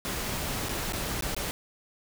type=noise with dropouts; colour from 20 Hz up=pink; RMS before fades=-32 dBFS; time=0.05-1.51 s; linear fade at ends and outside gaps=0 ms; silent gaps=0.686-0.693 / 0.923-0.933 / 1.209-1.223 / 1.347-1.365 s; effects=none